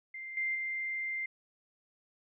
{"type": "tone with level steps", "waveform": "sine", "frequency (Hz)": 2093, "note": "C7", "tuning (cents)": 0, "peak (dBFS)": [-40, -30, -33], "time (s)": [0.14, 1.26], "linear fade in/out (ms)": 5, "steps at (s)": [0.37, 0.55], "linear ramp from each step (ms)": 2, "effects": []}